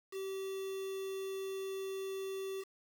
triangle tone with quantisation, 385.9 Hz, G4, 27 cents flat, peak -36 dBFS, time 0.11-2.65 s, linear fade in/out 50 ms, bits 8, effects none

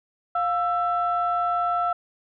sine tone pair together, 704.5 / 1330 Hz, F5 / E6, +15 / +15 cents, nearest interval major seventh, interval 1100 cents, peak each -23 dBFS, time 0.35-1.93 s, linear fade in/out 5 ms, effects tanh soft clip ceiling -14 dBFS

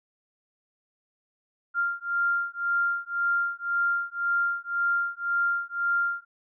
sine beating tone pair, 1393 / 1394.9 Hz, F6 / F6, -5 / -2 cents, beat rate 1.9 Hz, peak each -27 dBFS, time 1.74-6.25 s, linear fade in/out 50 ms, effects none

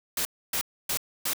white noise bursts, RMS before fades -28 dBFS, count 4, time 0.17-1.334 s, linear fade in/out 2 ms, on 81 ms, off 280 ms, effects none

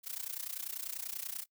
blue noise with amplitude modulation, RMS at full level -37 dBFS, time 0.03-1.46 s, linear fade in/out 50 ms, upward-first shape sine, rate 30.2 Hz, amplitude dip 90%, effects noise-tail reverb RT60 0.1 s tail -23 dB re dry

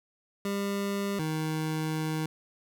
25% pulse tone pair in turn, 200 / 156.92 Hz, G3 / D#3, +35 / +15 cents, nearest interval major third, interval 420 cents, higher first, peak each -25 dBFS, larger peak neither, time 0.45-1.19 / 1.19-2.26 s, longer second, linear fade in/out 2 ms, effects none

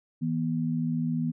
sine tone pair together, 161.5 / 241.4 Hz, E3 / B3, -35 / -39 cents, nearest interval perfect fifth, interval 696 cents, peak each -28 dBFS, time 0.21-1.32 s, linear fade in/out 20 ms, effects none

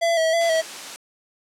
square tone with vibrato, 659.3 Hz, E5, in tune, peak -18 dBFS, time 0.01-0.62 s, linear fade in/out 20 ms, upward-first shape square, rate 3.1 Hz, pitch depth 36 cents each way
white high-pass noise, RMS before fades -34 dBFS, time 0.41-0.96 s, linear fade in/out 0 ms, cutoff 260 Hz, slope 12 dB/octave
effects low-pass 8000 Hz 12 dB/octave

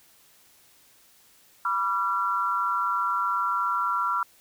sine tone cluster, 982 / 1164 / 1367 Hz, B5 / D6 / F6, -10 / -16 / -37 cents, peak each -29 / -30 / -25 dBFS, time 1.65-4.23 s, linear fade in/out 2 ms, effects white hiss -58 dBFS RMS until 4.4 s

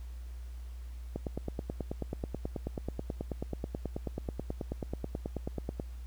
click train, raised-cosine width 2 ms, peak -21 dBFS, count 44, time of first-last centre 1.16-5.799 s, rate 9.27 Hz, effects added 60 Hz sine -40 dBFS peak until 6.06 s + pink hiss -62 dBFS RMS until 6.06 s

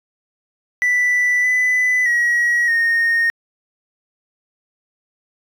triangle tone with pitch steps, 1976 / 1999 / 1908 / 1850 Hz, B6 / B6 / A#6 / A#6, 0 / +20 / +40 / -14 cents, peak -11 dBFS, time 0.82-3.3 s, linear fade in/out 0 ms, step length 620 ms, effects tanh soft clip ceiling -8 dBFS

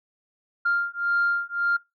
sine beating tone pair, 1396.9 / 1398.7 Hz, F6 / F6, 0 / +2 cents, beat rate 1.8 Hz, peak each -24 dBFS, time 0.65-1.77 s, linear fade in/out 10 ms, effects noise-tail reverb RT60 0.2 s tail -22 dB re dry + tanh soft clip ceiling -15 dBFS

